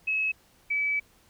sine tone pair in turn, 2576 / 2295 Hz, E7 / D7, -41 / -40 cents, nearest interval major second, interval 199 cents, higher first, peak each -24 dBFS, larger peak neither, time 0.07-0.32 / 0.7-1 s, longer second, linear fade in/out 10 ms, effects pink hiss -61 dBFS RMS until 1.29 s

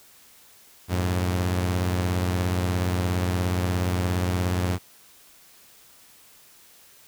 sawtooth beating tone pair, 89.9 / 106.9 Hz, F#2 / A2, -49 / -49 cents, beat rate 17 Hz, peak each -19 / -27 dBFS, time 0.88-4.79 s, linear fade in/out 50 ms, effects white hiss -53 dBFS RMS until 7.07 s

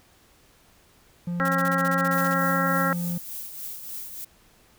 triangle tone, 174.1 Hz, F3, 5 cents flat, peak -24 dBFS, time 1.27-3.18 s, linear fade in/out 5 ms
harmonic tone, 270.5 Hz, C#4, 42 cents flat, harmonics 1 / 2 / 3 / 4 / 5 / 6 / 7, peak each -31 / -29 / -34 / -33 / -25 / -30 / -31 dBFS, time 1.4-2.93 s, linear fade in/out 0 ms
white noise bursts, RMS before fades -38 dBFS, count 14, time 1.45-2.342 s, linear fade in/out 2 ms, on 34 ms, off 32 ms
violet noise with tremolo, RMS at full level -34 dBFS, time 2.12-4.25 s, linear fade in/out 10 ms, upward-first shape triangle, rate 3.4 Hz, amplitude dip 55%
effects pink hiss -58 dBFS RMS until 4.78 s

